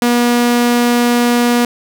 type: tone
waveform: sawtooth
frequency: 240.6 Hz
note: B3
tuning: 45 cents flat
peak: -6 dBFS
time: 0.02-1.65 s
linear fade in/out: 2 ms
effects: none